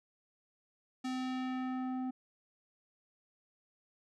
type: tone with low-pass filter sweep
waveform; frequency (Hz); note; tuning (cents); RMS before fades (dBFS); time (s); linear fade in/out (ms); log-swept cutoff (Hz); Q
square; 257; C4; -31; -37; 1.04-2.11; 10; 7100 to 690; 0.93
effects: none